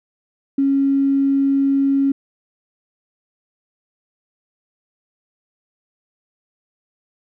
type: tone with tanh clipping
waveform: triangle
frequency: 275.1 Hz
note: C#4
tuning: 13 cents flat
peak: -13 dBFS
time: 0.58-2.12 s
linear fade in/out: 5 ms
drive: 3 dB
effects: none